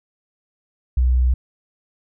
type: tone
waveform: sine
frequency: 62.6 Hz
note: B1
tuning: 24 cents sharp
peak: -13 dBFS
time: 0.97-1.34 s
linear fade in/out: 5 ms
effects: none